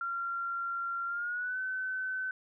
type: tone with pitch glide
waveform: sine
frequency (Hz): 1378 to 1520.2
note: F6 to F#6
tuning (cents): -24 to +46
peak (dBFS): -32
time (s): 0.01-2.31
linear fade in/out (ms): 2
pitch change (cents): +170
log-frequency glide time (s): 1.07-1.59
effects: none